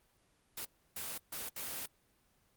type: noise bursts at uneven times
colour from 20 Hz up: white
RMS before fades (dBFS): -41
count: 4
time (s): 0.57-0.65 / 0.96-1.18 / 1.32-1.49 / 1.56-1.86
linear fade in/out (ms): 5
effects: pink hiss -72 dBFS RMS until 2.56 s + Opus 24 kbps